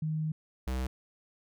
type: tone pair in turn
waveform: sine / square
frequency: 156.1 / 64.21 Hz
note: D#3 / C2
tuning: +6 / -32 cents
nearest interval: octave + minor third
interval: 1538 cents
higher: first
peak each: -29 / -31 dBFS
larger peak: first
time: 0.02-0.32 / 0.67-0.87 s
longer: first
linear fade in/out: 5 ms
effects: none

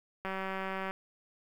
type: click train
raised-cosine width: 0.5 ms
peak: -22 dBFS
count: 127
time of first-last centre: 0.25-0.91 s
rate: 191 Hz
effects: 9-bit

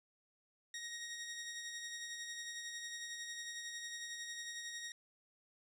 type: tone with tremolo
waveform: 15% pulse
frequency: 1877 Hz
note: A#6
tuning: 11 cents sharp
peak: -36 dBFS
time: 0.74-4.92 s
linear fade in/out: 2 ms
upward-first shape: sine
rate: 11 Hz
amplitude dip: 35%
effects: low-pass 11000 Hz 12 dB/octave

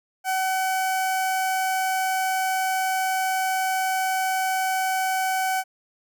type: tone with notch filter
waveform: sawtooth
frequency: 756 Hz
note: F#5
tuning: 37 cents sharp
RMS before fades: -24 dBFS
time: 0.24-5.64 s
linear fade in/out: 50 ms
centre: 3700 Hz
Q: 1.5
effects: none

